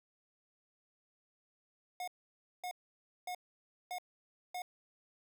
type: tone bursts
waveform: square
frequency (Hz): 723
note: F#5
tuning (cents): -40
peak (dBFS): -39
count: 5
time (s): 2-4.62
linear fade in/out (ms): 2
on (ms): 76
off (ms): 560
effects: none